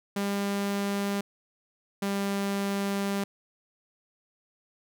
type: tone pair in turn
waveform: sawtooth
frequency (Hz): 200.3 / 198.8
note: G3 / G3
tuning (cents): +38 / +25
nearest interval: unison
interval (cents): 13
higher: first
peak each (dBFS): -23 / -23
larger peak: neither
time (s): 0.16-1.21 / 2.02-3.24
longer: second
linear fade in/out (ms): 5
effects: none